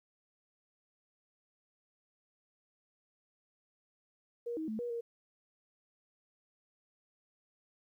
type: tone with pitch steps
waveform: sine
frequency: 473.7 / 316.5 / 218.1 / 480.8 / 467.6 Hz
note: A#4 / D#4 / A3 / B4 / A#4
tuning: +28 / +30 / -15 / -46 / +5 cents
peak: -35 dBFS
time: 4.46-5.01 s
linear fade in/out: 10 ms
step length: 110 ms
effects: 12-bit